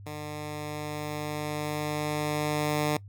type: tone with level ramp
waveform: 10% pulse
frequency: 150.1 Hz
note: D3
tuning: 38 cents sharp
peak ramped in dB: -28 to -16 dBFS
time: 0.06-2.97 s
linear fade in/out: 5 ms
effects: noise-tail reverb RT60 0.1 s tail -21 dB re dry + added 100 Hz sine -43 dBFS peak until 3.08 s